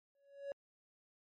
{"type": "tone with exponential growth", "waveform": "triangle", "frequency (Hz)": 560, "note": "C#5", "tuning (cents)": 18, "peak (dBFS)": -35, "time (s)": [0.15, 0.52], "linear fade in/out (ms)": 1, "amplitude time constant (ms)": 79, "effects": ["MP3 48 kbps"]}